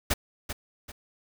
pink noise with echo, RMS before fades -24 dBFS, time 0.1-0.14 s, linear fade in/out 10 ms, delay 390 ms, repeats 2, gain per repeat -9 dB, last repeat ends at 0.92 s, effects none

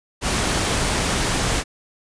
pink noise, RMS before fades -21 dBFS, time 0.21-1.64 s, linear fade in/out 50 ms, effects resampled to 22050 Hz

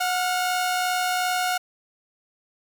sawtooth tone pair together, 729.8 / 1396.9 Hz, F#5 / F6, -24 / 0 cents, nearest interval major seventh, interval 1124 cents, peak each -19 / -26 dBFS, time 0-1.58 s, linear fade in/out 10 ms, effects none

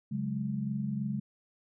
sine chord, C# suspended fourth, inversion none, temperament just, 138.59 / 184.79 / 207.9 Hz, C#3 / F#3 / G#3, 0 / -2 / +2 cents, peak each -35 / -38 / -33 dBFS, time 0.11-1.2 s, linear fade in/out 10 ms, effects none

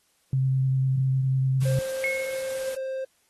sine tone with vibrato, 132.2 Hz, C3, 18 cents sharp, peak -20 dBFS, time 0.33-1.79 s, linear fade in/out 2 ms, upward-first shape sine, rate 10 Hz, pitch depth 12 cents each way
white noise, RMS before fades -40 dBFS, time 1.61-2.76 s, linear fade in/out 10 ms
triangle tone, 528 Hz, C5, 16 cents sharp, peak -26 dBFS, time 1.65-3.05 s, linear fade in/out 10 ms
sine tone with exponential decay, 2177 Hz, C#7, 32 cents flat, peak -22 dBFS, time 2.04-2.69 s, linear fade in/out 0 ms, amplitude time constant 140 ms
effects white hiss -67 dBFS RMS until 3.29 s + AAC 32 kbps

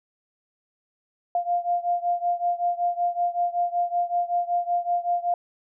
sine beating tone pair, 698.5 / 703.8 Hz, F5 / F5, 0 / +13 cents, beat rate 5.3 Hz, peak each -24 / -26 dBFS, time 1.35-5.34 s, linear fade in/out 2 ms, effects none

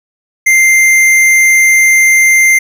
sine tone with tanh clipping, 2093 Hz, C7, in tune, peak -6 dBFS, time 0.46-2.59 s, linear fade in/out 10 ms, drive 16 dB, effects none

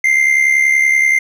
triangle tone with amplitude modulation, 2093 Hz, C7, in tune, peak -5 dBFS, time 0.04-1.19 s, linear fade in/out 5 ms, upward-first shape sine, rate 70.5 Hz, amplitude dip 60%, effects none

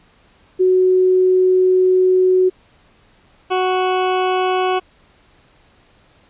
sine / 20% pulse tone pair in turn, 370.2 / 370.2 Hz, F#4 / F#4, +1 / +1 cents, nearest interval unison, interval 0 cents, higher neither, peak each -10 dBFS, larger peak neither, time 0.59-2.5 / 3.5-4.8 s, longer first, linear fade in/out 20 ms, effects pink hiss -53 dBFS RMS until 6.29 s + resampled to 8000 Hz

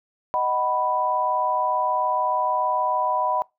sine chord, B major, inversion first, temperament equal with one note detuned, 622.3 / 749 / 987.8 Hz, D#5 / F#5 / B5, 0 / +21 / 0 cents, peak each -27 / -26 / -22 dBFS, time 0.34-3.42 s, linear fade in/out 0 ms, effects noise-tail reverb RT60 0.2 s tail -22 dB re dry

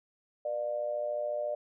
sine tone with amplitude modulation, 598 Hz, D5, 31 cents sharp, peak -27 dBFS, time 0.45-1.55 s, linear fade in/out 5 ms, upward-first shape sine, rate 114 Hz, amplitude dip 70%, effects none

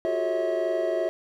triangle tone cluster, 354.2 / 376.9 / 426.7 / 553 / 645 Hz, F4 / F#4 / G#4 / C#5 / E5, +24 / +32 / +47 / -4 / -38 cents, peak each -28 / -31 / -33 / -30 / -24 dBFS, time 0.05-1.09 s, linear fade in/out 0 ms, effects none

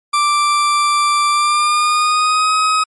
40% pulse tone with pitch glide, 1174.7 to 1266.3 Hz, D6 to D#6, 0 to +30 cents, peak -11 dBFS, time 0.13-2.84 s, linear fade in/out 10 ms, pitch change +130 cents, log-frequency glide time 1.3-2.53 s, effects MP3 48 kbps

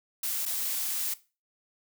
blue noise with dropouts, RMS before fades -31 dBFS, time 0.23-1.14 s, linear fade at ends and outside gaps 5 ms, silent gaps 0.455-0.461 s, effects noise-tail reverb RT60 0.3 s tail -17 dB re dry

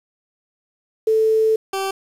sine / 20% pulse tone pair in turn, 440 / 387.4 Hz, A4 / G4, 0 / -20 cents, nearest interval major second, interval 220 cents, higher first, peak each -13 / -16 dBFS, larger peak first, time 1.07-1.56 / 1.73-1.91 s, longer first, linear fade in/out 5 ms, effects resampled to 32000 Hz + 7-bit

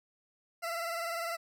20% pulse tone with vibrato, 674 Hz, E5, 38 cents sharp, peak -29 dBFS, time 0.62-1.37 s, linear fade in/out 20 ms, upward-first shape triangle, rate 20 Hz, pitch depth 61 cents each way, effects none

